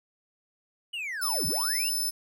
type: linear two-way sweep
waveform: triangle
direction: down then up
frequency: 2986 to 65.41 to 2986 Hz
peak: -30 dBFS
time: 0.93-1.9 s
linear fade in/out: 10 ms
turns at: 1.47 s
type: tone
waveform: 15% pulse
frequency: 5274 Hz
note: E8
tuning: in tune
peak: -21 dBFS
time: 1.21-2.11 s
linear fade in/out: 20 ms
effects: none